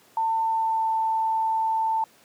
sine tone with pitch glide, 897 to 889.8 Hz, A5 to A5, +33 to +19 cents, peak -21 dBFS, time 0.17-2.04 s, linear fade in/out 2 ms, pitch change -14 cents, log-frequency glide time 0.42-0.95 s, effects pink hiss -56 dBFS RMS until 2.24 s + high-pass 200 Hz 12 dB/octave

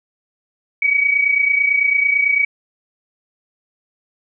sine tone pair together, 2261 / 2290 Hz, C#7 / D7, +34 / -44 cents, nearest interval unison, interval 22 cents, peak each -14 / -19 dBFS, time 0.82-2.45 s, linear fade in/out 5 ms, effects none

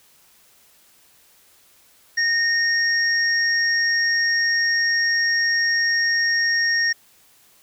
sine tone pair together, 1846 / 5577 Hz, A#6 / F8, -17 / -3 cents, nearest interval octave + perfect fifth, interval 1914 cents, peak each -18 / -23 dBFS, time 2.17-6.93 s, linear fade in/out 10 ms, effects white hiss -55 dBFS RMS until 7.62 s

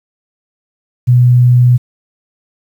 sine tone, 123.47 Hz, B2, in tune, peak -4 dBFS, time 1.07-1.78 s, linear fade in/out 20 ms, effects 7-bit

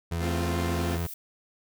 30% pulse tone with vibrato, 84 Hz, E2, 33 cents sharp, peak -25 dBFS, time 0.11-1.07 s, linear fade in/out 10 ms, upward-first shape sine, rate 6.9 Hz, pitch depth 11 cents each way
sawtooth chord, F major, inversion first, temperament equal, 220 / 261.6 / 349.2 Hz, A3 / C4 / F4, 0 / 0 / 0 cents, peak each -32 / -30 / -29 dBFS, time 0.19-0.99 s, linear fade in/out 50 ms
violet noise with exponential growth, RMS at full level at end -38 dBFS, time 0.26-1.14 s, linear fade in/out 5 ms, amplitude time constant 190 ms
effects none

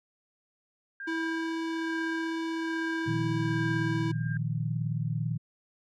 sine tone with tremolo, 1600 Hz, G6, 35 cents sharp, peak -33 dBFS, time 1-4.37 s, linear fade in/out 2 ms, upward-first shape sine, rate 1.2 Hz, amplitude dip 80%
square tone, 327.2 Hz, E4, 13 cents flat, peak -31 dBFS, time 1.07-4.12 s, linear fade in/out 10 ms
sine chord, Bb suspended fourth, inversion none, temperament equal with one note detuned, 116.54 / 154.67 / 174.61 Hz, Bb2 / Eb3 / F3, 0 / -10 / 0 cents, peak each -31 / -31 / -37 dBFS, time 3.06-5.38 s, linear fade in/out 20 ms
effects low-pass 5000 Hz 12 dB/octave

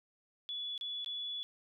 sine tone with dropouts, 3421 Hz, A7, 49 cents flat, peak -37 dBFS, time 0.49-1.43 s, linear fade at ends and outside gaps 0 ms, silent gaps 0.778-0.811 / 1.046-1.061 s, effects none

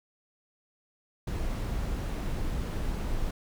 brown noise, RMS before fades -31 dBFS, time 1.27-3.31 s, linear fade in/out 5 ms, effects none

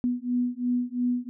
sine beating tone pair, 244.5 / 247.4 Hz, B3 / B3, -17 / +3 cents, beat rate 2.9 Hz, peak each -27 dBFS, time 0.04-1.29 s, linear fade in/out 0 ms, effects none

